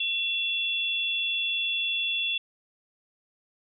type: tone pair together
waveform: sine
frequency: 2713 / 3424 Hz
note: E7 / A7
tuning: +49 / -48 cents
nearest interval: major third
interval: 403 cents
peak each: -28 dBFS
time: 0-2.38 s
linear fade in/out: 5 ms
effects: none